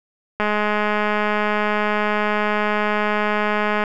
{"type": "click train", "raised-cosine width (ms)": 0.5, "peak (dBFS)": -6, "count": 723, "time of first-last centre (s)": [0.4, 3.838], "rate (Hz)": 210, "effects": []}